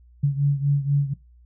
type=beating tone pair; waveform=sine; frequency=140.8 / 144.9 Hz; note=C#3 / D3; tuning=+27 / -23 cents; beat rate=4.1 Hz; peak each=-19 / -23 dBFS; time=0.23-1.14 s; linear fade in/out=10 ms; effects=noise-tail reverb RT60 0.2 s tail -19 dB re dry + added 60 Hz sine -49 dBFS peak until 1.45 s